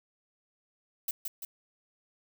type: noise with echo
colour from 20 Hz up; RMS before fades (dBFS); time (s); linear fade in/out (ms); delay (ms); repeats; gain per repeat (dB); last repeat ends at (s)
violet; -32; 1.08-1.11; 2; 170; 2; -4; 1.45
effects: none